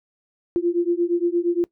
sine beating tone pair, 342.1 / 350.7 Hz, F4 / F4, -36 / +7 cents, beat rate 8.6 Hz, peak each -21 dBFS, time 0.56-1.64 s, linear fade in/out 0 ms, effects noise-tail reverb RT60 0.1 s tail -21 dB re dry

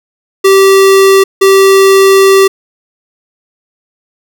square tone bursts at uneven times, 388.2 Hz, G4, 17 cents flat, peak -3 dBFS, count 2, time 0.44-1.24 / 1.41-2.48 s, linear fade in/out 10 ms, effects none

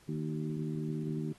harmonic tone with a mistuned harmonic, 77.78 Hz, D#2, in tune, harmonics 2 / 3 / 4 / 5, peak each -35 / -39 / -41 / -43 dBFS, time 0.08-1.33 s, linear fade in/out 10 ms, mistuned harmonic 5, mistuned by -27 cents, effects pink hiss -62 dBFS RMS until 1.38 s + AAC 32 kbps

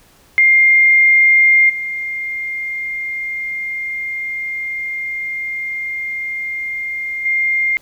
sine tone with level steps, 2113 Hz, C7, 16 cents sharp, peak -7 / -20 / -13 dBFS, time 0.38-7.77 s, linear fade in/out 0 ms, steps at 1.69 / 7.25 s, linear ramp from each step 10 ms, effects pink hiss -50 dBFS RMS until 7.81 s

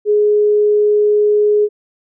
sine tone, 418.2 Hz, G#4, 12 cents sharp, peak -9 dBFS, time 0.05-1.69 s, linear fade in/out 50 ms, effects none

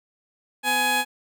15% pulse tone pair together, 252.5 / 837.6 Hz, B3 / G#5, +39 / +15 cents, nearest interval octave + major sixth, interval 2076 cents, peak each -24 / -14 dBFS, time 0.63-1.05 s, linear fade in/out 50 ms, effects none

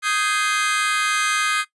sawtooth chord, Ab major seventh, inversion second, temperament just, 1245.9 / 1557.4 / 1661.2 / 2077 Hz, Eb6 / G6 / Ab6 / C7, +2 / -12 / 0 / -13 cents, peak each -18 / -22 / -23 / -22 dBFS, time 0.02-1.65 s, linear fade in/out 50 ms, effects noise-tail reverb RT60 0.1 s tail -17 dB re dry + resampled to 24000 Hz

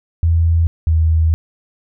sine tone pair in turn, 83 / 80.45 Hz, E2 / E2, +12 / -42 cents, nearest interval minor second, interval 54 cents, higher first, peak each -10 dBFS, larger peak neither, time 0.23-0.67 / 0.87-1.34 s, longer second, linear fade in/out 0 ms, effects none

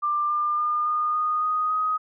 sine tone with pitch steps, 1188 / 1199 / 1210.2 / 1221.4 / 1232.7 / 1244.2 / 1255.7 Hz, D6 / D6 / D#6 / D#6 / D#6 / D#6 / D#6, +20 / +36 / -48 / -32 / -17 / 0 / +15 cents, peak -21 dBFS, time 0.02-1.98 s, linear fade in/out 20 ms, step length 280 ms, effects none

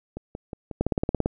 two click trains, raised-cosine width 2 ms, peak -9 / -20 dBFS, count 9 / 4, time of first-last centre 0.81-1.259 / 0.17-0.712 s, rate 17.8 / 5.53 Hz, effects none

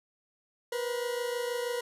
40% pulse tone pair together, 479.3 / 505.6 Hz, A#4 / B4, +48 / +41 cents, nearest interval minor second, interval 93 cents, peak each -31 / -36 dBFS, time 0.72-1.81 s, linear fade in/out 5 ms, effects resampled to 32000 Hz

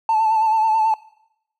triangle tone with vibrato, 880 Hz, A5, in tune, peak -11 dBFS, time 0.09-0.94 s, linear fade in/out 2 ms, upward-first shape sine, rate 9.2 Hz, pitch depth 40 cents each way, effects noise-tail reverb RT60 0.8 s tail -23 dB re dry + tanh soft clip ceiling -11 dBFS

